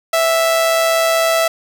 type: tone with amplitude modulation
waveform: sawtooth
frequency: 659.3 Hz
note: E5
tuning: in tune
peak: -7 dBFS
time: 0.13-1.48 s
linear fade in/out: 5 ms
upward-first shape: sine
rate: 136 Hz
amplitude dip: 35%
effects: 7-bit